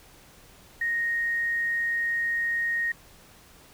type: tone with quantisation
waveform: sine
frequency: 1864.7 Hz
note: A#6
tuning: in tune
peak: -24 dBFS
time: 0.81-2.92 s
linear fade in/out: 5 ms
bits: 9
effects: pink hiss -53 dBFS RMS until 3.73 s